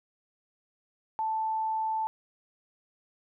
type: tone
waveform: sine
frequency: 880 Hz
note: A5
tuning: in tune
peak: -27 dBFS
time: 1.19-2.07 s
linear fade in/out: 0 ms
effects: none

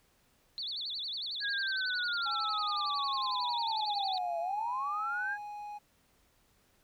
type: tone with vibrato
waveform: sine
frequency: 3941 Hz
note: B7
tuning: 4 cents flat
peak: -35 dBFS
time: 0.58-4.18 s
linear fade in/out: 0 ms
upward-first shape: sine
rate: 11 Hz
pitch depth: 260 cents each way
type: linear two-way sweep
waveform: sine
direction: down then up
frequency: 1661.2 to 666 to 1661.2 Hz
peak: -32 dBFS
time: 1.4-5.38 s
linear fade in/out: 50 ms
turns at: 4.4 s
type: tone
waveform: triangle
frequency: 830.6 Hz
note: G#5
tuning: in tune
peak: -38 dBFS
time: 2.25-5.79 s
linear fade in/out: 20 ms
effects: pink hiss -69 dBFS RMS until 6.83 s

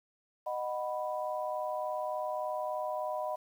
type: chord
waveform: sine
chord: B major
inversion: first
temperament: just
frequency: 617.4 / 740.8 / 987.8 Hz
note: D#5 / F#5 / B5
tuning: -14 / +2 / 0 cents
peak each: -35 / -38 / -38 dBFS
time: 0.46-3.36 s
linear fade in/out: 10 ms
effects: 10-bit

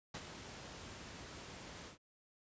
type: noise with ADSR envelope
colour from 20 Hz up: pink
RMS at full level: -43 dBFS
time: 0.14-1.98 s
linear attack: 7 ms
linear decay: 56 ms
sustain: -7 dB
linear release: 110 ms
effects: high-pass 60 Hz 12 dB/octave + resampled to 16000 Hz

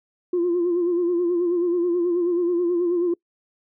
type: tone with vibrato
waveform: sine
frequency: 349.2 Hz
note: F4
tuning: in tune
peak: -17 dBFS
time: 0.33-3.14 s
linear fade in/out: 5 ms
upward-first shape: sine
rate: 9.3 Hz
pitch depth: 54 cents each way
effects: noise-tail reverb RT60 0.1 s tail -26 dB re dry + tanh soft clip ceiling -15 dBFS

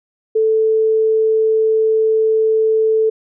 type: tone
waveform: sine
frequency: 440 Hz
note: A4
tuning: in tune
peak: -11 dBFS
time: 0.35-3.1 s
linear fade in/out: 10 ms
effects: none

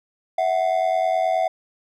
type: ring-modulated tone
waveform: triangle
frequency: 700 Hz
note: F5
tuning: 4 cents sharp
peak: -13 dBFS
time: 0.38-1.48 s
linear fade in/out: 5 ms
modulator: 44.8 Hz
effects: none

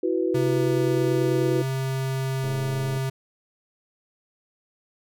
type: chord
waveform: sine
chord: E suspended second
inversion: none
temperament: equal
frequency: 329.6 / 370 / 493.9 Hz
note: E4 / F#4 / B4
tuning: 0 / 0 / 0 cents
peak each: -25 / -24 / -28 dBFS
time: 0.03-1.62 s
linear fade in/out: 5 ms
type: tone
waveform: square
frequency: 133.1 Hz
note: C3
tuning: 30 cents sharp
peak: -25 dBFS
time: 0.34-3.1 s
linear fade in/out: 10 ms
type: click train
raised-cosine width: 2 ms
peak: -25 dBFS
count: 58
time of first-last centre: 2.44-2.973 s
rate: 107 Hz
effects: none

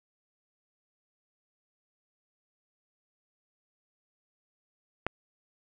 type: click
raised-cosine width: 0.5 ms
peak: -13 dBFS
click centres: 5.066 s
effects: none

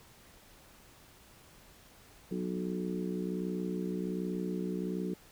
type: harmonic tone with a mistuned harmonic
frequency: 61.3 Hz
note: B1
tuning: 12 cents flat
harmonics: 3 / 4 / 5 / 6 / 7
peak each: -35 / -43 / -40 / -40 / -42 dBFS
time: 2.31-5.14 s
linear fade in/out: 5 ms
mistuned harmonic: 7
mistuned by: +21 cents
effects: pink hiss -58 dBFS RMS until 5.31 s

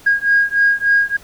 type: beating tone pair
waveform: sine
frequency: 1632 / 1635.4 Hz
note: G#6 / G#6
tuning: -31 / -27 cents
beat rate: 3.4 Hz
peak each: -14 dBFS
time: 0.06-1.17 s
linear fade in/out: 10 ms
effects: tanh soft clip ceiling -4 dBFS + pink hiss -44 dBFS RMS until 1.23 s

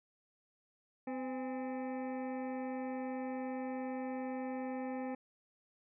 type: harmonic tone with a mistuned harmonic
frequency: 256.8 Hz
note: C4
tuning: 32 cents flat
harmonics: 1 / 2 / 3 / 4 / 5 / 7 / 8 / 9 / 10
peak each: -39 / -43 / -45 / -57 / -58 / -55 / -61 / -58 / -65 dBFS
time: 1.07-5.15 s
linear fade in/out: 5 ms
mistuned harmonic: 3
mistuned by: +82 cents
effects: none

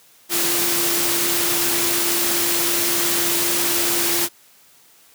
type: tone in noise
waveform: sine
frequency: 343.8 Hz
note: F4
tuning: 27 cents flat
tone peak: -27 dBFS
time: 0.29-4.29 s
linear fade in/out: 50 ms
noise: white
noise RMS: -20 dBFS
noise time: 0.29-4.29 s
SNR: -10 dB
effects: white hiss -52 dBFS RMS until 5.14 s + high-pass 100 Hz 12 dB/octave

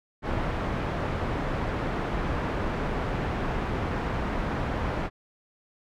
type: low-pass noise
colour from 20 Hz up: pink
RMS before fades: -29 dBFS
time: 0.22-5.1 s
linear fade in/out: 50 ms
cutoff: 1600 Hz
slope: 12 dB/octave
effects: none

